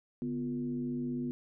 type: tone with frequency modulation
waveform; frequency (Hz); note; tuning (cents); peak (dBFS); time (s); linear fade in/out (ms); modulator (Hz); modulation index
sine; 246.9; B3; 0; -32; 0.22-1.31; 0; 103; 0.69
effects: none